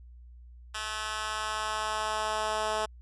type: tone with high-pass filter sweep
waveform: 10% pulse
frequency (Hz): 215.8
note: A3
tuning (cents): -33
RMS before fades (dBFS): -32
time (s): 0.74-2.86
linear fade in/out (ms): 10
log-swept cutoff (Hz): 1700 to 570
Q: 1.2
effects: added 60 Hz sine -47 dBFS peak until 3.01 s + resampled to 24000 Hz